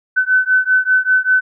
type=beating tone pair; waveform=sine; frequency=1511 / 1516.1 Hz; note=F#6 / F#6; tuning=+36 / +42 cents; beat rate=5.1 Hz; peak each=-14 dBFS; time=0.16-1.41 s; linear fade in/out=20 ms; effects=none